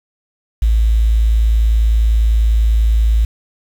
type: tone with quantisation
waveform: sine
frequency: 55.1 Hz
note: A1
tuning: 3 cents sharp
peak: -9 dBFS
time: 0.62-3.25 s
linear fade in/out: 5 ms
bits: 6
effects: none